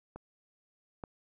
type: clicks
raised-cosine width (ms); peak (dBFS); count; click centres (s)
1; -30 / -26; 2; 0.16 / 1.038
effects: none